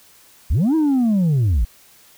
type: linear two-way sweep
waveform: sine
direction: up then down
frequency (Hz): 45.82 to 326.6 to 45.82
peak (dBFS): -11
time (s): 0.5-1.65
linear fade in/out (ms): 10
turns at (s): 0.75
effects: tanh soft clip ceiling -13 dBFS + white hiss -50 dBFS RMS until 2.17 s